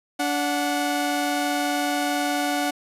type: tone pair together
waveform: sawtooth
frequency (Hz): 289.3 / 734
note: D4 / F#5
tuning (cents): -26 / -14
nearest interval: octave + major third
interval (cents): 1612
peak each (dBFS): -21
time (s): 0.19-2.71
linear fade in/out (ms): 10
effects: resampled to 32000 Hz